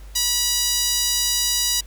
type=tone with high-pass filter; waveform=sawtooth; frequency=970 Hz; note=B5; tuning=31 cents flat; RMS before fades=-21 dBFS; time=0.15-1.81 s; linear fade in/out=10 ms; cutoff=4600 Hz; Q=1.5; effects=added 50 Hz sine -37 dBFS peak until 1.86 s + pink hiss -51 dBFS RMS until 1.86 s